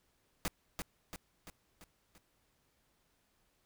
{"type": "noise with echo", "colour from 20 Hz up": "pink", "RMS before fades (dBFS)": -35, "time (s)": [0.45, 0.48], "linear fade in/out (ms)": 0, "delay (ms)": 340, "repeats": 5, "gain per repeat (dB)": -5, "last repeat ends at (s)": 2.18, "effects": ["pink hiss -75 dBFS RMS until 3.65 s"]}